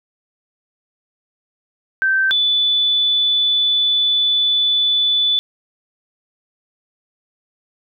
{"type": "tone pair in turn", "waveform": "sine", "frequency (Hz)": [1554, 3480], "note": ["G6", "A7"], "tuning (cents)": [-16, -20], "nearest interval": "octave + major second", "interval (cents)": 1396, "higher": "second", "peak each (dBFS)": -13, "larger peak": "neither", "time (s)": [[2.02, 2.31], [2.31, 5.39]], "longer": "second", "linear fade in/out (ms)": 0, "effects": []}